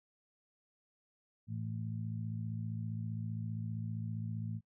harmonic tone, 55.2 Hz, A1, 6 cents sharp, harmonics 2 / 3 / 4, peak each -38 / -43 / -45 dBFS, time 1.47-4.61 s, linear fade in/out 50 ms, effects noise-tail reverb RT60 0.1 s tail -26 dB re dry

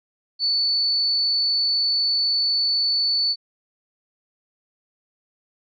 sine tone, 4474 Hz, C#8, 15 cents sharp, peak -18 dBFS, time 0.39-3.36 s, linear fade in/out 50 ms, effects none

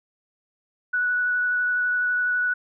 sine tone with vibrato, 1475 Hz, F#6, 6 cents flat, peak -20 dBFS, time 0.93-2.54 s, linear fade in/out 10 ms, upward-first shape sine, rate 12 Hz, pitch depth 9 cents each way, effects none

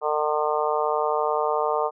harmonic tone, 151.3 Hz, D#3, 48 cents flat, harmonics 3 / 4 / 5 / 6 / 7 / 8, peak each -26 / -27 / -28 / -29 / -29 / -30 dBFS, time 0.01-1.91 s, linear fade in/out 50 ms, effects none

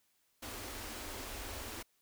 pink band-stop noise, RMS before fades -44 dBFS, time 0.42-1.83 s, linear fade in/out 10 ms, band 110 to 220 Hz, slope 96 dB/octave, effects white hiss -75 dBFS RMS until 2.01 s

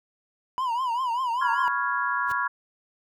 triangle tone with vibrato, 983 Hz, B5, 8 cents flat, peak -22 dBFS, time 0.58-1.68 s, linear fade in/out 0 ms, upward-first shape triangle, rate 5.1 Hz, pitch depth 150 cents each way
sine chord, C# dominant seventh, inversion third, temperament equal, 987.8 / 1108.7 / 1396.9 / 1661.2 Hz, B5 / C#6 / E#6 / G#6, 0 / 0 / 0 / 0 cents, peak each -29 dBFS, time 1.41-2.48 s, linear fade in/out 10 ms
pink noise with exponential growth, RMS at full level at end -35 dBFS, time 2.25-2.32 s, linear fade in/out 2 ms, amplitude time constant 15 ms
effects none

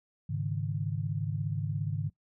sine chord, Ab suspended fourth, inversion none, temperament equal, 103.83 / 138.59 / 155.56 Hz, Ab2 / Db3 / Eb3, 0 / 0 / 0 cents, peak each -34 dBFS, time 0.29-2.1 s, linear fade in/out 10 ms, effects noise-tail reverb RT60 0.1 s tail -18 dB re dry

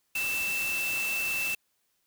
sine tone in noise, 2658 Hz, E7, 14 cents sharp, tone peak -28 dBFS, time 0.15-1.55 s, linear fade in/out 5 ms, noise white, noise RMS -36 dBFS, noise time 0.15-1.55 s, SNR +5 dB, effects white hiss -74 dBFS RMS until 2.06 s

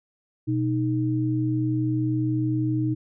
sine tone pair together, 123.46 / 311.1 Hz, B2 / D#4, 0 / 0 cents, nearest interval octave + major third, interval 1600 cents, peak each -24 dBFS, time 0.47-2.95 s, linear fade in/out 20 ms, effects none

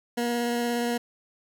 20% pulse tone with vibrato, 238.4 Hz, A#3, 39 cents sharp, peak -20 dBFS, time 0.17-0.98 s, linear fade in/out 10 ms, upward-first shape square, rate 17 Hz, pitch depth 8 cents each way, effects none

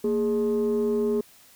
sine tone pair together, 230.3 / 415.3 Hz, A#3 / G#4, -21 / 0 cents, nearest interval minor seventh, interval 1021 cents, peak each -24 / -21 dBFS, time 0.04-1.21 s, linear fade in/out 5 ms, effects tanh soft clip ceiling -18 dBFS + white hiss -54 dBFS RMS until 1.55 s

